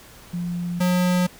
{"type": "tone pair in turn", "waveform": ["sine", "square"], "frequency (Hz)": [174.61, 180.04], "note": ["F3", "F#3"], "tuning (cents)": [0, -47], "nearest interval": "minor second", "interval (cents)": 53, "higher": "second", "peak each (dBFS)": [-24, -18], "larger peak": "second", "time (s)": [[0.33, 0.8], [0.8, 1.27]], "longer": "neither", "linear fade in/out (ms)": 10, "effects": ["pink hiss -46 dBFS RMS until 1.39 s"]}